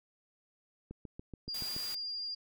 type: click train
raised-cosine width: 3 ms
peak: -31 dBFS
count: 7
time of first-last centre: 0.91-1.765 s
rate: 7.02 Hz
type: tone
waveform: sine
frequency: 4804 Hz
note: D8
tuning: 38 cents sharp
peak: -36 dBFS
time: 1.48-2.35 s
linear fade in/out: 10 ms
type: noise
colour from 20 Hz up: white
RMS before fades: -45 dBFS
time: 1.54-1.95 s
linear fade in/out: 5 ms
effects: none